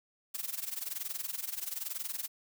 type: noise with amplitude modulation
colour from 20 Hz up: blue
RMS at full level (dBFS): -35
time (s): 0.34-2.28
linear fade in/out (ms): 10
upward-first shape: sine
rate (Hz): 21.1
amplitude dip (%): 85
effects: none